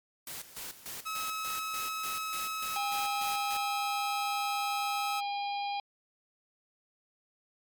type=noise with tremolo; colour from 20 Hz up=white; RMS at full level=-41 dBFS; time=0.27-3.57 s; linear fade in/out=2 ms; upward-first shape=square; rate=3.4 Hz; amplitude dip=75%
type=tone; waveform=sawtooth; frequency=1287 Hz; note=E6; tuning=42 cents flat; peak=-30 dBFS; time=1.05-5.21 s; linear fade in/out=20 ms
type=harmonic tone; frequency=809 Hz; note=G#5; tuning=46 cents flat; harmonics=1 / 3 / 4 / 5 / 6; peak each=-32 / -42 / -44 / -46 / -48 dBFS; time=2.76-5.8 s; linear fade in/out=2 ms
effects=MP3 96 kbps